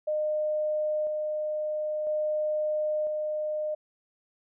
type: tone with tremolo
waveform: sine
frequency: 610 Hz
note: D#5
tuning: 34 cents flat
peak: -25 dBFS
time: 0.07-3.75 s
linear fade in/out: 10 ms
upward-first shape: square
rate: 0.5 Hz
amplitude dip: 25%
effects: none